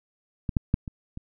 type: clicks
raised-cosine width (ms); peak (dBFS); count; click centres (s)
5; -15 / -9 / -8 / -22 / -24; 5; 0.492 / 0.568 / 0.741 / 0.878 / 1.174
effects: none